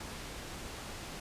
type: low-pass noise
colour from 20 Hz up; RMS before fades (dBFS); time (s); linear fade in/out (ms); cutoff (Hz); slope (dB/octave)
pink; -44; 0-1.2; 5; 9000; 12
effects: resampled to 32000 Hz